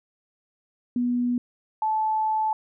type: tone pair in turn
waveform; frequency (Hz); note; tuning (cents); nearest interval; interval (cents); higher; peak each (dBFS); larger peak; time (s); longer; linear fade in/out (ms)
sine; 244.2 / 870.2; B3 / A5; -19 / -19; octave + minor seventh; 2200; second; -21; neither; 0.96-1.38 / 1.82-2.53; second; 2
effects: none